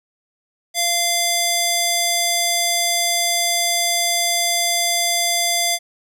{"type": "tone with band-pass filter", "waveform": "square", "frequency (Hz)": 690, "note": "F5", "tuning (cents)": -21, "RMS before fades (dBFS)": -19, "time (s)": [0.74, 5.79], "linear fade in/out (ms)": 50, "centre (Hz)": 7200, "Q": 0.69, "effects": []}